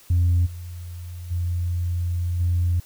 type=tone with level steps; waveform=sine; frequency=87.31 Hz; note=F2; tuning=in tune; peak=-14 / -32 / -21 / -17 dBFS; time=0.1-2.8 s; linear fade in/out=5 ms; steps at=0.45 / 1.3 / 2.39 s; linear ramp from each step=20 ms; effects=tanh soft clip ceiling -13 dBFS + white hiss -51 dBFS RMS until 2.85 s